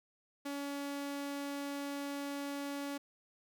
sawtooth tone, 282.7 Hz, C#4, 34 cents sharp, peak -34 dBFS, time 0.45-2.98 s, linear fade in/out 10 ms, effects none

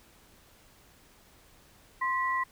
sine tone pair together, 1045.1 / 1948 Hz, C6 / B6, -2 / -24 cents, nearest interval major seventh, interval 1078 cents, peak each -28 / -31 dBFS, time 2.01-2.44 s, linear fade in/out 10 ms, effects pink hiss -59 dBFS RMS until 2.51 s

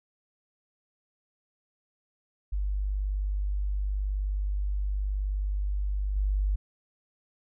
sine tone with level steps, 49.54 Hz, G1, 19 cents sharp, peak -26 / -23 dBFS, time 2.52-6.56 s, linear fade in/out 10 ms, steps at 6.16 s, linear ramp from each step 5 ms, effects none

